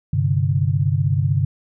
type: chord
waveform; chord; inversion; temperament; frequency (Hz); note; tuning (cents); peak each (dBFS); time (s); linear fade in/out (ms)
sine; G suspended fourth; none; equal; 98 / 130.81 / 146.83; G2 / C3 / D3; 0 / 0 / 0; -20; 0.13-1.45; 5
effects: none